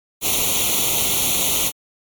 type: noise with comb filter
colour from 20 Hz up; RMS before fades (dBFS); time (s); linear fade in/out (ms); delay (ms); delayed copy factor
white; -19; 0.21-1.72; 50; 0.3; +0.95
effects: MP3 96 kbps